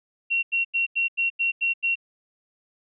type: tone bursts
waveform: sine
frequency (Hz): 2736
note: F7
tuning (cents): -36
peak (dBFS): -20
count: 8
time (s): 0.3-1.956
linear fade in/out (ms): 20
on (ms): 130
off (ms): 88
effects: none